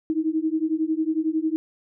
sine beating tone pair, 311.5 / 322.5 Hz, D#4 / E4, +2 / -38 cents, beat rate 11 Hz, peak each -24 dBFS, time 0.1-1.56 s, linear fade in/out 0 ms, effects none

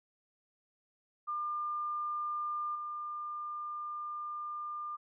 sine tone with level steps, 1200 Hz, D6, 37 cents sharp, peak -33 / -37 dBFS, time 1.27-4.97 s, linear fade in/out 20 ms, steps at 2.75 s, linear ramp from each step 5 ms, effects none

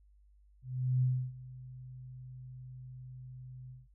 sine tone with ADSR envelope, 127.5 Hz, C3, 44 cents flat, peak -25 dBFS, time 0.62-3.88 s, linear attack 400 ms, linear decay 300 ms, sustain -20 dB, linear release 180 ms, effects noise-tail reverb RT60 0.1 s tail -24 dB re dry + added 50 Hz sine -60 dBFS peak until 3.94 s

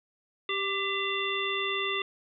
harmonic tone with a mistuned harmonic, 392 Hz, G4, in tune, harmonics 1 / 3 / 5 / 7 / 9, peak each -34 / -34 / -34 / -34 / -34 dBFS, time 0.49-2.02 s, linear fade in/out 2 ms, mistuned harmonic 5, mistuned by +50 cents, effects none

